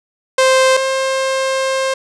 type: tone pair in turn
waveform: sawtooth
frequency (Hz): 523.3 / 530.6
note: C5 / C5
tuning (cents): 0 / +24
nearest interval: unison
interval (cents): 24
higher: second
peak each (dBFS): -5 / -11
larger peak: first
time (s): 0.38-0.77 / 0.77-1.94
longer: second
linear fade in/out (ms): 5
effects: resampled to 22050 Hz + 7-bit